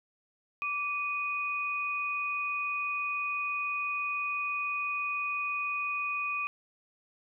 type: tone pair together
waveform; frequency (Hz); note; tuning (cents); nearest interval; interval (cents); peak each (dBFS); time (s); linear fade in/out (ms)
sine; 1164 / 2482; D6 / D#7; -16 / -5; octave + minor second; 1311; -35 / -31; 0.62-6.47; 0
effects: none